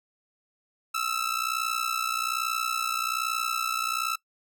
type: ring-modulated tone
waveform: sawtooth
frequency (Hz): 1318.5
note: E6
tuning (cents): 0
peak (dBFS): -20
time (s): 0.94-4.16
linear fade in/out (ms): 10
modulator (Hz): 30.6
effects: noise-tail reverb RT60 0.1 s tail -20 dB re dry